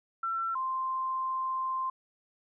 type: tone pair in turn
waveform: sine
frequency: 1347 / 1045.8 Hz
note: E6 / C6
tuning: +37 / -1 cents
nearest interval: major third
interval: 438 cents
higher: first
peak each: -29 / -29 dBFS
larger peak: neither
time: 0.23-0.55 / 0.55-1.9 s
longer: second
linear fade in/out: 5 ms
effects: none